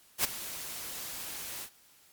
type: noise with ADSR envelope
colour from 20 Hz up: white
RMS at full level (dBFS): -25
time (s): 0.18-1.7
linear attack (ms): 64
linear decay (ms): 9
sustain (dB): -15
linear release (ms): 80
effects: white hiss -61 dBFS RMS until 2.12 s + MP3 96 kbps